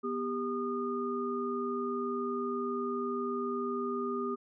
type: tone cluster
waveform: sine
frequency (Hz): 244.9 / 397 / 1223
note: B3 / G4 / D#6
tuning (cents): -14 / +22 / -30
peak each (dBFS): -36 / -34 / -37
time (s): 0.03-4.36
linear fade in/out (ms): 20
effects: none